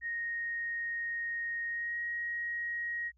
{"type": "tone with pitch glide", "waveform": "sine", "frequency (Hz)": [1864.7, 1887.5], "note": ["A#6", "A#6"], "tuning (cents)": [0, 21], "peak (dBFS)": -33, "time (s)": [0.01, 3.12], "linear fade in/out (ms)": 50, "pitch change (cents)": 21, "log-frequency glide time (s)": [1.68, 1.98], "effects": ["added 60 Hz sine -65 dBFS peak until 3.17 s"]}